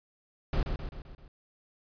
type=noise with echo; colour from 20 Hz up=brown; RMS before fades=-27 dBFS; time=0.53-0.63 s; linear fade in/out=2 ms; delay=130 ms; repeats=5; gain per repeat=-5 dB; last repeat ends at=1.28 s; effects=resampled to 11025 Hz